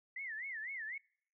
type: tone with vibrato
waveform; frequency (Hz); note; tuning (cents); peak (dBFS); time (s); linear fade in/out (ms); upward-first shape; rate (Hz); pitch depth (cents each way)
sine; 1948; B6; -24; -40; 0.16-0.98; 5; sine; 4; 220
effects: noise-tail reverb RT60 0.6 s tail -26 dB re dry